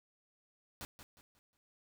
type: noise with echo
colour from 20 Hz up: pink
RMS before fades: -45 dBFS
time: 0.81-0.85 s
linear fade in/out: 0 ms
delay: 180 ms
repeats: 4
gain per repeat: -9 dB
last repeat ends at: 1.57 s
effects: none